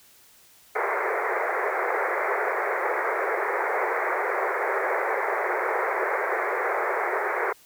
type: band-pass noise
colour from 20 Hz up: pink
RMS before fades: -26 dBFS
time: 0.75-7.53 s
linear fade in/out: 10 ms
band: 370 to 2200 Hz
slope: 96 dB/octave
effects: white hiss -55 dBFS RMS until 7.65 s